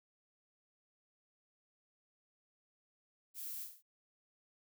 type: noise with echo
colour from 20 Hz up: violet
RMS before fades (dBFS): -45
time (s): 3.34-3.68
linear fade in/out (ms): 50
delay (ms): 49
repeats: 3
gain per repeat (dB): -6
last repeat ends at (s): 3.827
effects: none